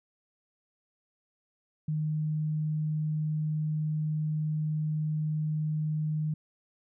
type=tone; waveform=sine; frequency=153.9 Hz; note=D#3; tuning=19 cents flat; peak=-27 dBFS; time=1.88-6.34 s; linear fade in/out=5 ms; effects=none